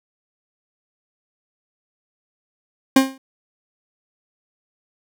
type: tone with exponential decay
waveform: 40% pulse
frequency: 266.6 Hz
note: C4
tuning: 33 cents sharp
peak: -6 dBFS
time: 2.96-3.18 s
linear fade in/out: 5 ms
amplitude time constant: 46 ms
effects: none